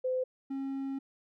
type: tone pair in turn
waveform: sine / triangle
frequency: 512 / 271.2 Hz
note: C5 / C#4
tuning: -38 / -38 cents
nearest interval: major seventh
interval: 1100 cents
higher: first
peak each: -28 / -31 dBFS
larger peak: first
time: 0.04-0.24 / 0.5-0.99 s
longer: second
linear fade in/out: 10 ms
effects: none